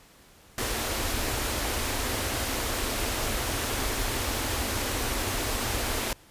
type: band-stop noise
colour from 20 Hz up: pink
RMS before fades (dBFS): -29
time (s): 0.58-6.13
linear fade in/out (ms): 2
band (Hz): 130 to 210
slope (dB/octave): 96
effects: pink hiss -55 dBFS RMS until 6.3 s + resampled to 32000 Hz